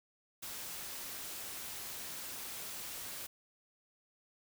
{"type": "noise", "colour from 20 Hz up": "white", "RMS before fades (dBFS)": -44, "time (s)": [0.42, 3.27], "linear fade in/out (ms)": 10, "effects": []}